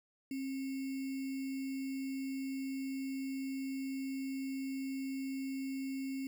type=tone with sample-and-hold; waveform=sine; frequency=267.9 Hz; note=C4; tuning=41 cents sharp; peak=-36 dBFS; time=0.31-6.27 s; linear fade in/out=2 ms; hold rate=2450 Hz; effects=none